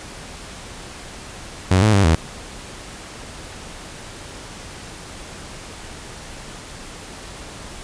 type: tone with pitch steps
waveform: sawtooth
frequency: 93 / 107.8 / 99 / 81.1 Hz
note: F#2 / A2 / G2 / E2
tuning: +9 / -35 / +18 / -28 cents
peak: -8 dBFS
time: 1.71-2.15 s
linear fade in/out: 0 ms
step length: 110 ms
effects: pink hiss -36 dBFS RMS until 7.83 s + resampled to 22050 Hz